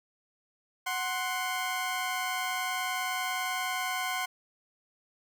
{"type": "tone pair together", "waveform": "20% pulse", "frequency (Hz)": [740, 1049.8], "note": ["F#5", "C6"], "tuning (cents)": [0, 5], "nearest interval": "tritone", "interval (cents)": 605, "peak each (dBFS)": -28, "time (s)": [0.86, 4.26], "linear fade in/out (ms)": 10, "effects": []}